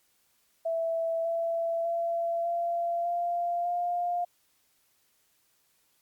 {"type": "tone with pitch steps", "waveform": "sine", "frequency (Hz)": [660, 668.4, 677, 685.6, 694.4, 703.3], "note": ["E5", "E5", "E5", "F5", "F5", "F5"], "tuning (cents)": [2, 24, 46, -32, -10, 12], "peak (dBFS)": -26, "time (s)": [0.65, 4.25], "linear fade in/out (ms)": 10, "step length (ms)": 600, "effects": ["white hiss -69 dBFS RMS until 6.01 s", "MP3 96 kbps"]}